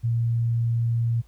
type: tone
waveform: sine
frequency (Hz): 116.54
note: A#2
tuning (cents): 0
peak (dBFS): -20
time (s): 0.03-1.22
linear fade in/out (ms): 20
effects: added 57 Hz sine -50 dBFS peak until 1.27 s + pink hiss -63 dBFS RMS until 1.27 s